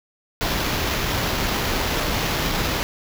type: noise with sample-and-hold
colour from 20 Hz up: pink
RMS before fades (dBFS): -23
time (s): 0.41-2.83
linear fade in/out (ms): 0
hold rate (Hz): 8820
effects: none